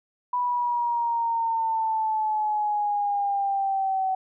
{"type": "exponential sweep", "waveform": "sine", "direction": "down", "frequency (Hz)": [987.8, 756], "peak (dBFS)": -22, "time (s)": [0.33, 4.15], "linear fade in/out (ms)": 5, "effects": []}